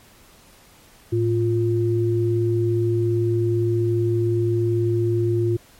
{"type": "tone pair together", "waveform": "sine", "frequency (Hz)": [110.6, 349.3], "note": ["A2", "F4"], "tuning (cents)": [9, 0], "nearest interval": "octave + minor sixth", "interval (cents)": 1991, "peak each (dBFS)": -20, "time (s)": [1.12, 5.57], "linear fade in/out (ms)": 10, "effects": ["pink hiss -51 dBFS RMS until 5.79 s", "MP3 64 kbps"]}